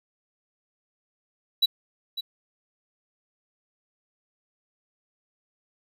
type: tone with echo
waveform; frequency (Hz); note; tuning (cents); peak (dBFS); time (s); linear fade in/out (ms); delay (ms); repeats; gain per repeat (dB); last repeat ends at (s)
triangle; 3931; B7; -9; -15; 1.62-1.66; 10; 550; 1; -12; 2.21
effects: none